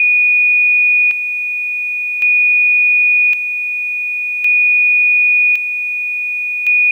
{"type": "tone with tremolo", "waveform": "sine", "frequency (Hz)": 2462, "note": "D#7", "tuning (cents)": -19, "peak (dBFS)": -8, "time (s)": [0, 6.91], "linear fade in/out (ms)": 2, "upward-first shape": "square", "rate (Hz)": 0.45, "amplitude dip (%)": 60, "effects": ["8-bit"]}